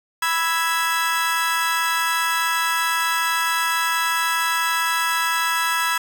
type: chord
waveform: 30% pulse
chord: E major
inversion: second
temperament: equal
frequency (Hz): 987.8 / 1318.5 / 1661.2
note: B5 / E6 / G#6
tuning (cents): 0 / 0 / 0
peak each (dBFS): -21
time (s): 0.22-5.98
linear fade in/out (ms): 5
effects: 7-bit